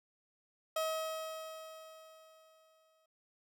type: tone with exponential decay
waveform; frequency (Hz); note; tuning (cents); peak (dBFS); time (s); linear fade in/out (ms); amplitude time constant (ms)
30% pulse; 637; D#5; +41; -29; 0.76-3.06; 5; 500
effects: none